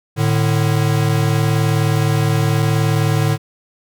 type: tone pair together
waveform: square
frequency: 110 / 149.17 Hz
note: A2 / D3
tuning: 0 / +27 cents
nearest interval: perfect fourth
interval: 527 cents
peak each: -17 dBFS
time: 0.16-3.38 s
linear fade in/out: 50 ms
effects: none